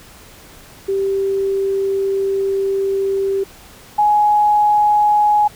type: tone pair in turn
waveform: sine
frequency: 390.7 / 836.8 Hz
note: G4 / G#5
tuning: -6 / +13 cents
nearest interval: octave + minor second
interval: 1319 cents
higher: second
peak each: -15 / -10 dBFS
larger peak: second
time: 0.88-3.44 / 3.98-5.48 s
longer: first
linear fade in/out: 10 ms
effects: pink hiss -42 dBFS RMS until 5.55 s